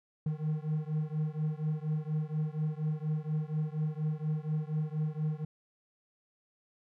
triangle beating tone pair, 152.3 / 156.5 Hz, D#3 / D#3, -37 / +10 cents, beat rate 4.2 Hz, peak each -31 / -32 dBFS, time 0.26-5.45 s, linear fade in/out 5 ms, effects none

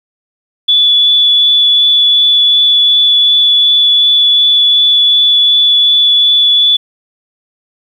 sine tone with vibrato, 3443 Hz, A7, 38 cents flat, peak -5 dBFS, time 0.68-6.77 s, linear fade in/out 10 ms, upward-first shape triangle, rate 2.7 Hz, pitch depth 9 cents each way, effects 7-bit

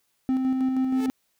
triangle tone with tremolo, 260.8 Hz, C4, 5 cents flat, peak -18 dBFS, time 0.29-1.1 s, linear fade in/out 0 ms, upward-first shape square, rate 6.3 Hz, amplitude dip 30%
sawtooth tone with exponential growth, 435.3 Hz, A4, 19 cents flat, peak -26 dBFS, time 0.83-1.06 s, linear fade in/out 0 ms, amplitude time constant 49 ms
effects white hiss -71 dBFS RMS until 1.39 s

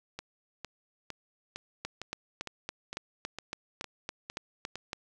two click trains, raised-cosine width 0.2 ms, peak -21 / -18 dBFS, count 11 / 12, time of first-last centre 0.19-4.756 / 1.85-4.931 s, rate 2.19 / 3.57 Hz, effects none

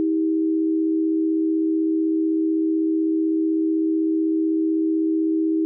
sine tone pair together, 319.9 / 395.8 Hz, D#4 / G4, +48 / +17 cents, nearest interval major third, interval 369 cents, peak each -18 / -28 dBFS, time 0-5.65 s, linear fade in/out 0 ms, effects none

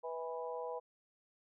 harmonic tone with a mistuned harmonic, 164.4 Hz, E3, 4 cents flat, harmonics 3 / 4 / 5 / 6, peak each -41 / -46 / -47 / -46 dBFS, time 0.03-0.8 s, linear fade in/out 20 ms, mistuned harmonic 4, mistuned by -31 cents, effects none

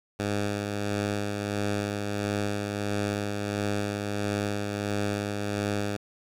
10% pulse tone with tremolo, 102.4 Hz, G#2, 24 cents flat, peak -18 dBFS, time 0.19-5.97 s, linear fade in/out 10 ms, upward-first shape sine, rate 1.5 Hz, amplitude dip 30%, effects low-pass 10000 Hz 12 dB/octave + 8-bit

